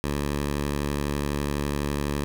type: tone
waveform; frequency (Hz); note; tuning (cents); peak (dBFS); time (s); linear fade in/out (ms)
10% pulse; 72; D2; -34; -17; 0.04-2.24; 0
effects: none